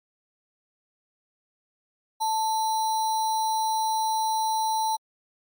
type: tone with sample-and-hold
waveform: sine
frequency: 880 Hz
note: A5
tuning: in tune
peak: -22 dBFS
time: 2.2-4.97 s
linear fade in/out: 20 ms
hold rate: 4900 Hz
effects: MP3 96 kbps